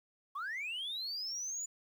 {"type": "linear sweep", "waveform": "sine", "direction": "up", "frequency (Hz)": [1062, 7040], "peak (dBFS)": -35, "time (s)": [0.35, 1.66], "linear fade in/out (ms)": 10, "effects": ["tanh soft clip ceiling -35 dBFS", "11-bit"]}